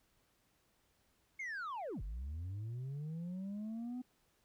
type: linear two-way sweep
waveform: sine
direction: down then up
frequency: 2200 to 44.28 to 254.1 Hz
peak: -37 dBFS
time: 1.39-4.02 s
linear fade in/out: 10 ms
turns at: 2.02 s
effects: tanh soft clip ceiling -39 dBFS + pink hiss -75 dBFS RMS until 4.44 s